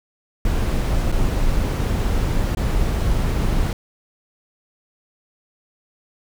brown noise with dropouts, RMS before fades -19 dBFS, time 0.45-3.73 s, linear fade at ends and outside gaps 2 ms, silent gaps 1.118-1.123 / 2.55-2.571 s, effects none

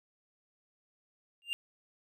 triangle tone with exponential growth, 2794 Hz, F7, in tune, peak -25 dBFS, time 1.42-1.53 s, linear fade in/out 0 ms, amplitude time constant 22 ms, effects none

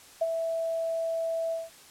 sine tone with ADSR envelope, 658 Hz, E5, 3 cents flat, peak -21 dBFS, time 0.21-1.7 s, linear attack 9 ms, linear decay 37 ms, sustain -6 dB, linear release 180 ms, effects white hiss -52 dBFS RMS until 1.9 s + low-pass 11000 Hz 12 dB/octave

